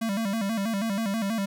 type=tone with vibrato; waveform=square; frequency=211.2 Hz; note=G#3; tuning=29 cents sharp; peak=-26 dBFS; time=0.01-1.46 s; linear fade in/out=10 ms; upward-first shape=square; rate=6.2 Hz; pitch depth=120 cents each way; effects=none